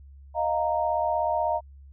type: chord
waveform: sine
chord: Eb suspended second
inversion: none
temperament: equal with one note detuned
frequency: 622.3 / 698.5 / 927.5 Hz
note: Eb5 / F5 / Bb5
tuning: 0 / 0 / -9 cents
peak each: -27 dBFS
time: 0.34-1.61 s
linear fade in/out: 50 ms
effects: added 69 Hz sine -45 dBFS peak until 1.92 s